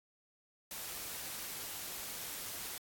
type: noise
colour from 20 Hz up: white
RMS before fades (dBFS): -43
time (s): 0.71-2.78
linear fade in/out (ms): 2
effects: AAC 64 kbps